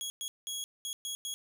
20% pulse tone bursts at uneven times, 3322 Hz, G#7, in tune, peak -30 dBFS, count 6, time 0.01-0.1 / 0.21-0.28 / 0.47-0.64 / 0.85-0.93 / 1.05-1.15 / 1.25-1.34 s, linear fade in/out 0 ms, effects none

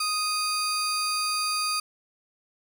30% pulse tone pair together, 1244.5 / 4711 Hz, D#6 / D8, 0 / +5 cents, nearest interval octave + major seventh, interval 2305 cents, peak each -25 dBFS, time 0-1.8 s, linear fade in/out 5 ms, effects none

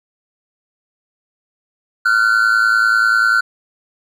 triangle tone pair together, 1389.9 / 1500 Hz, F6 / F#6, -9 / +23 cents, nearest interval minor second, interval 132 cents, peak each -12 dBFS, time 2.05-3.41 s, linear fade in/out 10 ms, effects none

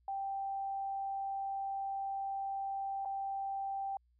sine tone with dropouts, 784 Hz, G5, in tune, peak -35 dBFS, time 0.08-3.97 s, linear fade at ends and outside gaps 2 ms, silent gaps 3.05-3.056 s, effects added 60 Hz sine -68 dBFS peak until 4.19 s

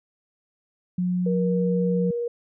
sine tone with pitch glide, 180 to 178.65 Hz, F#3 to F3, -47 to +40 cents, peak -21 dBFS, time 0.98-2.11 s, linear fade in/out 5 ms, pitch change -13 cents, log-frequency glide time 1.28-1.44 s
sine tone with vibrato, 474.9 Hz, A#4, 32 cents sharp, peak -24 dBFS, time 1.26-2.28 s, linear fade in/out 5 ms, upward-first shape sine, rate 20 Hz, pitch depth 13 cents each way
effects none

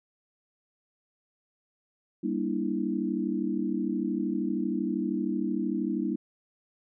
sine chord, E half-diminished seventh, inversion first, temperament just, 197.78 / 237.3 / 296.7 / 329.6 Hz, G3 / Bb3 / D4 / E4, +16 / +31 / +18 / 0 cents, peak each -32 dBFS, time 2.23-6.16 s, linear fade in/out 10 ms, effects none

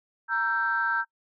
sine chord, E diminished, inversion second, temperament equal with one note detuned, 932.3 / 1333.8 / 1568 Hz, Bb5 / E6 / G6, 0 / +20 / 0 cents, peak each -30 / -29 / -25 dBFS, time 0.28-1.05 s, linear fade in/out 50 ms, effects noise-tail reverb RT60 0.1 s tail -24 dB re dry + tanh soft clip ceiling -14 dBFS

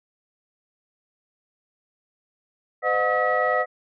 sine tone cluster, 509 / 612 / 722 / 1276 / 1934 Hz, C5 / D#5 / F#5 / D#6 / B6, -48 / -29 / -43 / +43 / -37 cents, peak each -25 dBFS, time 2.82-3.66 s, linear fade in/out 50 ms, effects tanh soft clip ceiling -9 dBFS

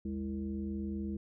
sine tone with frequency modulation, 204 Hz, G#3, 31 cents flat, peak -34 dBFS, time 0.05-1.17 s, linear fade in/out 5 ms, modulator 128 Hz, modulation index 0.99, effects none

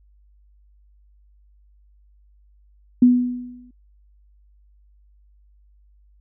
sine tone with exponential decay, 246.9 Hz, B3, in tune, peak -7 dBFS, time 3.02-3.71 s, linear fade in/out 5 ms, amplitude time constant 150 ms, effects added 50 Hz sine -52 dBFS peak until 6.2 s

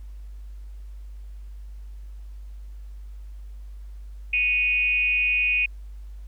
sine tone with frequency modulation, 2489 Hz, D#7, in tune, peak -19 dBFS, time 4.33-5.66 s, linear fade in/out 5 ms, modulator 278 Hz, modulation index 0.51, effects added 50 Hz sine -36 dBFS peak until 6.27 s + pink hiss -64 dBFS RMS until 6.27 s

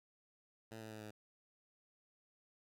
10% pulse tone with pitch steps, 111.7 / 109.97 / 108.27 / 106.59 Hz, A2 / A2 / A2 / G#2, +27 / 0 / -27 / +45 cents, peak -40 dBFS, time 0.71-1.11 s, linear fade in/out 10 ms, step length 100 ms, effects none

